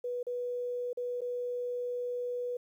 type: tone with dropouts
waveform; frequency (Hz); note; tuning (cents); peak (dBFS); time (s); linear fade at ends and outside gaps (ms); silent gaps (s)
sine; 490; B4; -14; -32; 0.04-2.57; 5; 0.23-0.267 / 0.931-0.972 / 1.208-1.216
effects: 11-bit